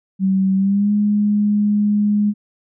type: tone with pitch glide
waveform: sine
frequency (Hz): 191.4 to 207.5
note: G3 to G#3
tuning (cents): -41 to -1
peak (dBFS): -13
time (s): 0.19-2.34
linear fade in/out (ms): 50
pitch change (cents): +140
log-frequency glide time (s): 0.55-0.92
effects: none